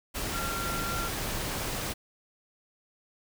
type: tone in noise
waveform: sine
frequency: 1375 Hz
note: F6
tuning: 27 cents flat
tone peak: -34 dBFS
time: 0.33-1.09 s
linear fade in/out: 20 ms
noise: pink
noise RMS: -33 dBFS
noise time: 0.14-1.94 s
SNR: -4 dB
effects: none